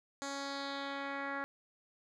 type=tone with low-pass filter sweep; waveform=10% pulse; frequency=278 Hz; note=C#4; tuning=5 cents sharp; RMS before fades=-40 dBFS; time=0.22-1.44 s; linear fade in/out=0 ms; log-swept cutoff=6900 to 1700 Hz; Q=2.4; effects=none